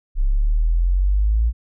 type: exponential sweep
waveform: sine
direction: up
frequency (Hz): 32.45 to 58.27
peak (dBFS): -14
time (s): 0.15-1.53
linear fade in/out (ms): 50
effects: none